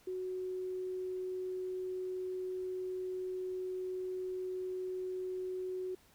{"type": "tone", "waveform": "sine", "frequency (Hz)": 370, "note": "F#4", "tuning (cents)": 0, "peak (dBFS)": -36, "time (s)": [0.07, 5.95], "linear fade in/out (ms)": 5, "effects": ["pink hiss -65 dBFS RMS until 6.14 s"]}